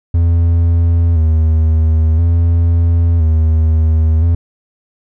triangle tone with vibrato, 82 Hz, E2, 9 cents flat, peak -6 dBFS, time 0.14-4.35 s, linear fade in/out 5 ms, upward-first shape square, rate 0.49 Hz, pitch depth 50 cents each way, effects none

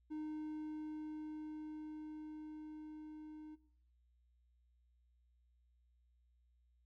triangle tone with level ramp, 307.3 Hz, D#4, 21 cents flat, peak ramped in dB -39 to -48 dBFS, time 0.1-3.56 s, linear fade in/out 20 ms, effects noise-tail reverb RT60 0.6 s tail -17 dB re dry + added 60 Hz sine -70 dBFS peak until 6.85 s

